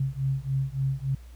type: beating tone pair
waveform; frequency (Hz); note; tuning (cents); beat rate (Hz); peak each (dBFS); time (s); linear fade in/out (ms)
sine; 133.5 / 137; C3 / C#3; +35 / -20; 3.5; -28; 0-1.15; 5
effects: added 60 Hz sine -43 dBFS peak until 1.35 s + pink hiss -59 dBFS RMS until 1.35 s